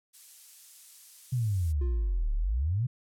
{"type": "noise", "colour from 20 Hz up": "violet", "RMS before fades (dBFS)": -45, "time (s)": [0.13, 1.73], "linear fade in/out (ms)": 20}
{"type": "exponential two-way sweep", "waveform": "sine", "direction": "down then up", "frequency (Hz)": [131.7, 34.47, 131.7], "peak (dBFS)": -25, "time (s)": [1.32, 2.87], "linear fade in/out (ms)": 10, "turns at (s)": 2.34}
{"type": "tone with exponential decay", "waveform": "triangle", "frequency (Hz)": 351.3, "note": "F4", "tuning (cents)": 10, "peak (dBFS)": -35, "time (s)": [1.81, 2.46], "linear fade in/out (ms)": 5, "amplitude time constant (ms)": 140}
{"effects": ["low-pass 10000 Hz 12 dB/octave"]}